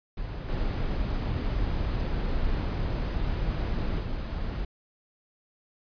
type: noise with level steps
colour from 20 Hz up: brown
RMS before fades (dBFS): -34 / -28 / -31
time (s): 0.17-4.65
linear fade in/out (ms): 5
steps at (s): 0.48 / 3.99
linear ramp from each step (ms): 10
effects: resampled to 11025 Hz